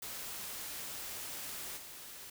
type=noise with level steps; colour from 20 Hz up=white; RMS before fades=-43 / -49 dBFS; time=0.02-2.3 s; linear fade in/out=5 ms; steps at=1.76 s; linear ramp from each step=20 ms; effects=none